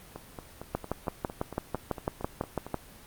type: two click trains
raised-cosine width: 1 ms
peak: -14 / -24 dBFS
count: 13 / 12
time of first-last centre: 0.75-2.743 / 0.16-2.666 s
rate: 6.02 / 4.39 Hz
effects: pink hiss -51 dBFS RMS until 3.06 s + Opus 32 kbps